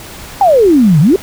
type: exponential two-way sweep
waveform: sine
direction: down then up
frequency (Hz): 830.6 to 138.7 to 419.9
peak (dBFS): -4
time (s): 0.41-1.16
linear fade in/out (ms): 2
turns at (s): 1
effects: pink hiss -30 dBFS RMS until 1.22 s